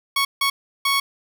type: tone bursts at uneven times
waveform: 15% pulse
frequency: 1108.7 Hz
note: C#6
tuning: in tune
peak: -11 dBFS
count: 3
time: 0.16-0.25 / 0.41-0.5 / 0.85-1 s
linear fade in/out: 5 ms
effects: none